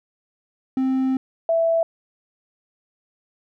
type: tone pair in turn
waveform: triangle / sine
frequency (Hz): 262.4 / 661.2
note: C4 / E5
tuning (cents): +5 / +5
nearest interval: octave + major third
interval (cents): 1600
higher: second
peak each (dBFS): -16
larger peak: neither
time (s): 0.77-1.17 / 1.49-1.83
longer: first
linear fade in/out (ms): 2
effects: none